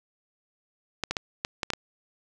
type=clicks; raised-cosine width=0.2 ms; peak=-10 dBFS; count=7; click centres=1.037 / 1.11 / 1.168 / 1.449 / 1.632 / 1.703 / 1.735 s; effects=none